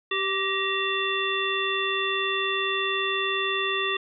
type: harmonic tone with a mistuned harmonic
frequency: 389.2 Hz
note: G4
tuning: 12 cents flat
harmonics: 1 / 3 / 5 / 7 / 9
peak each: -30 / -30 / -30 / -30 / -30 dBFS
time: 0.11-3.97 s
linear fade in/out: 5 ms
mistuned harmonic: 5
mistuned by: -53 cents
effects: none